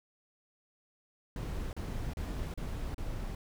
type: noise bursts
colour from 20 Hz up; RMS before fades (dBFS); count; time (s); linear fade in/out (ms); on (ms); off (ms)
brown; -37; 5; 1.36-3.35; 2; 370; 35
effects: none